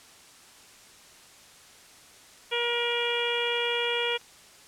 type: harmonic tone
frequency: 475.6 Hz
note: A#4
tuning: 35 cents sharp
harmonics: 1 / 2 / 3 / 4 / 5 / 6 / 7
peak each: -30 / -35 / -36 / -37 / -32 / -33 / -32 dBFS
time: 2.51-4.18 s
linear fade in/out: 20 ms
type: click train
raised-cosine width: 0.2 ms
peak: -34 dBFS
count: 18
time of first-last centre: 2.64-4.214 s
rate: 10.8 Hz
effects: white hiss -52 dBFS RMS until 4.67 s + low-pass 9000 Hz 12 dB/octave